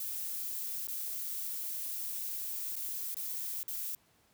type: noise with dropouts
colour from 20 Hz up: violet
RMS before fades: -38 dBFS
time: 0-3.95 s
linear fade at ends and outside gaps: 1 ms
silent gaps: 0.871-0.884 / 2.756-2.764 / 3.144-3.168 / 3.631-3.68 s
effects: pink hiss -68 dBFS RMS until 4.33 s + high-pass 80 Hz 12 dB/octave